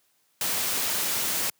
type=noise; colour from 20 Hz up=white; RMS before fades=-27 dBFS; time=0.41-1.5 s; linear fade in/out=2 ms; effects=white hiss -68 dBFS RMS until 1.59 s + high-pass 100 Hz 12 dB/octave